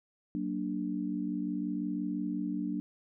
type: chord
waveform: sine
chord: Gb augmented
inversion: none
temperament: equal with one note detuned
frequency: 187.58 / 233.1 / 293.7 Hz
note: Gb3 / Bb3 / D4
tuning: +24 / 0 / 0 cents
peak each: -36 / -37 / -34 dBFS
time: 0.35-2.8 s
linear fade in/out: 0 ms
effects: none